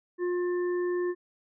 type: harmonic tone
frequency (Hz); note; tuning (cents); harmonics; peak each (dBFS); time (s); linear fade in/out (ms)
355.4; F4; +30; 1 / 3 / 5; -26 / -42 / -42; 0.18-1.15; 50
effects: none